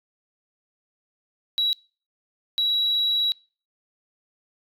sine tone bursts at uneven times, 3892 Hz, B7, 26 cents flat, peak -18 dBFS, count 2, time 1.58-1.73 / 2.58-3.32 s, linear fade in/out 0 ms, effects noise-tail reverb RT60 0.4 s tail -26 dB re dry + tanh soft clip ceiling -16 dBFS

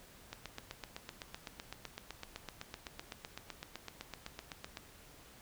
click train, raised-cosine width 0.2 ms, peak -25 dBFS, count 36, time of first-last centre 0.33-4.772 s, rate 7.88 Hz, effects pink hiss -58 dBFS RMS until 5.41 s

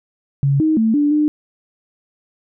sine tone with pitch steps, 139.3 / 313.8 / 222.3 / 292.1 / 300.5 Hz, C#3 / D#4 / A3 / D4 / D4, +9 / +15 / +18 / -9 / +40 cents, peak -12 dBFS, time 0.43-1.28 s, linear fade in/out 0 ms, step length 170 ms, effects none

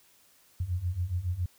sine beating tone pair, 85 / 92.2 Hz, F2 / F#2, -46 / -6 cents, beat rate 7.2 Hz, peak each -33 / -30 dBFS, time 0.6-1.46 s, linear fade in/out 5 ms, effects white hiss -62 dBFS RMS until 1.58 s

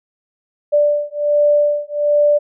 sine beating tone pair, 587.3 / 588.6 Hz, D5 / D5, 0 / +4 cents, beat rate 1.3 Hz, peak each -15 dBFS, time 0.72-2.39 s, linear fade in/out 20 ms, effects none

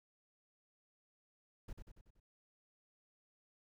brown noise with echo, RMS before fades -45 dBFS, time 1.68-1.73 s, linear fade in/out 5 ms, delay 94 ms, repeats 5, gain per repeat -5 dB, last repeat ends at 2.2 s, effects none

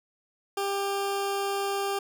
20% pulse tone, 397 Hz, G4, 22 cents sharp, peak -22 dBFS, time 0.57-1.99 s, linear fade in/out 5 ms, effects none

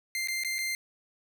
sawtooth tone with dropouts, 2093 Hz, C7, in tune, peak -26 dBFS, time 0.15-0.75 s, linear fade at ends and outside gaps 1 ms, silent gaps 0.274-0.284 / 0.436-0.447 / 0.584-0.588 s, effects none

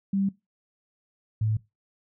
sine tone pair in turn, 196 / 108.8 Hz, G3 / A2, 0 / -19 cents, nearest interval minor seventh, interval 1019 cents, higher first, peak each -22 dBFS, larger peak neither, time 0.13-0.29 / 1.41-1.57 s, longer neither, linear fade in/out 5 ms, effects noise-tail reverb RT60 0.2 s tail -19 dB re dry

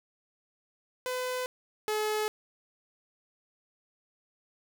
sawtooth tone pair in turn, 505 / 427.3 Hz, B4 / G#4, +39 / +49 cents, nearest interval minor third, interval 290 cents, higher first, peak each -27 / -24 dBFS, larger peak second, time 1.06-1.46 / 1.88-2.28 s, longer neither, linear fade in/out 0 ms, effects none

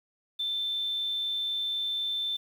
sine tone, 3548 Hz, A7, 14 cents sharp, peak -28 dBFS, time 0.39-2.37 s, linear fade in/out 10 ms, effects 9-bit

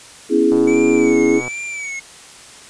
sine chord, C# minor seventh, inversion third, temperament equal, 246.9 / 277.2 / 329.6 / 415.3 Hz, B3 / C#4 / E4 / G#4, 0 / 0 / 0 / 0 cents, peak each -20 / -18 / -15 / -15 dBFS, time 0.29-1.42 s, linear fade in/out 50 ms
click train, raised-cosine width 1 ms, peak -16 dBFS, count 120, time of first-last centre 0.52-1.48 s, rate 124 Hz
square tone with vibrato, 2271 Hz, C#7, 41 cents sharp, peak -25 dBFS, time 0.67-2 s, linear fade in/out 10 ms, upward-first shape sine, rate 1.3 Hz, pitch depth 82 cents each way
effects white hiss -40 dBFS RMS until 2.69 s + resampled to 22050 Hz

